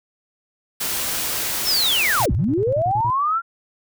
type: noise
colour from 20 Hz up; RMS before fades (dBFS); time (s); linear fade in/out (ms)
white; -24; 0.8-2.26; 10
type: linear two-way sweep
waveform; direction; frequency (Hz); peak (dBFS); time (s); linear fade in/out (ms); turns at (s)
sine; down then up; 5588 to 46.25 to 1399; -17; 1.64-3.42; 50; 2.32
type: tone bursts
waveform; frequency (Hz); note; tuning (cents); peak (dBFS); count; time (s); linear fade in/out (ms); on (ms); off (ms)
triangle; 117; A#2; +7; -22; 10; 2.2-3.101; 0; 55; 39
effects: none